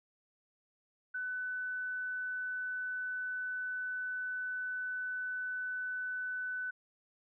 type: tone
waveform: sine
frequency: 1500 Hz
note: F#6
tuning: 23 cents sharp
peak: -35 dBFS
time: 1.14-6.71 s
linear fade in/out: 10 ms
effects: none